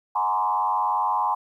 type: tone with frequency modulation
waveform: sine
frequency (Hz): 940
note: A#5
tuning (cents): +14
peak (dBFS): -20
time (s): 0.15-1.35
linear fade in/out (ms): 10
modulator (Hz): 97.3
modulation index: 1.6
effects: 10-bit